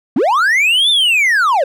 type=linear two-way sweep; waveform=triangle; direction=up then down; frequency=198.8 to 3612 to 498.3 Hz; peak=-8 dBFS; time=0.16-1.64 s; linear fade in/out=5 ms; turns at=0.9 s; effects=none